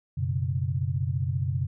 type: chord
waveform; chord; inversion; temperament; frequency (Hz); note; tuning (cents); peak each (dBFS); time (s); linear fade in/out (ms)
sine; F# suspended fourth; none; equal; 92.5 / 123.47 / 138.59; F#2 / B2 / C#3; 0 / 0 / 0; -29; 0.17-1.67; 10
effects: none